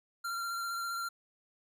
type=tone with vibrato; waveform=square; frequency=1377 Hz; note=F6; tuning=25 cents flat; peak=-35 dBFS; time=0.24-1.09 s; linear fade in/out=10 ms; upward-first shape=sine; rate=15 Hz; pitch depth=17 cents each way; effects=none